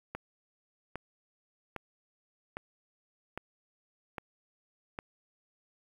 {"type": "click train", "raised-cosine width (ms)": 0.5, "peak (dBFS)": -22, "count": 7, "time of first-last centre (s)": [0.15, 4.989], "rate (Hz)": 1.24, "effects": ["9-bit"]}